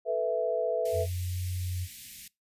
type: chord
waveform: sine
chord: A suspended second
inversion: none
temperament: just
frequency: 440 / 495 / 660 Hz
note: A4 / B4 / E5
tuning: 0 / +4 / +2 cents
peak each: -32 / -30 / -28 dBFS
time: 0.05-1.07 s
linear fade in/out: 50 ms
type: band-stop noise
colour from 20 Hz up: white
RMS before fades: -45 dBFS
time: 0.85-2.28 s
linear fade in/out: 5 ms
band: 250 to 1900 Hz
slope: 48 dB/octave
type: tone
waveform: sine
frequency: 90.1 Hz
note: F#2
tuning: 45 cents flat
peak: -30 dBFS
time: 0.92-1.88 s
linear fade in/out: 50 ms
effects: noise-tail reverb RT60 0.2 s tail -22 dB re dry + resampled to 32000 Hz